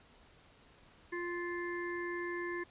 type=harmonic tone; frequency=349.2 Hz; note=F4; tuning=in tune; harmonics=1 / 3 / 5 / 6; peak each=-38 / -45 / -42 / -47 dBFS; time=1.12-2.64 s; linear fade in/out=10 ms; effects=pink hiss -62 dBFS RMS until 2.7 s + resampled to 8000 Hz